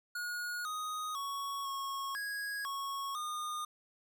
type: tone with pitch steps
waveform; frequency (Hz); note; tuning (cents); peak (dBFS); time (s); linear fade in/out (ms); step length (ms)
square; 1444 / 1247 / 1113 / 1095 / 1654 / 1103 / 1221; F#6 / D#6 / C#6 / C#6 / G#6 / C#6 / D#6; -43 / +3 / +7 / -22 / -8 / -9 / -33; -37; 0.15-3.65; 5; 500
effects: none